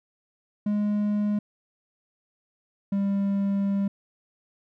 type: tone pair in turn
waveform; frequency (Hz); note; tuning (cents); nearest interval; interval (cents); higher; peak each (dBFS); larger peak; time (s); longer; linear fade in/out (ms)
triangle; 207.7 / 198.48; G#3 / G3; 0 / +22; minor second; 78; first; -20; neither; 0.66-1.39 / 2.92-3.88; second; 5
effects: none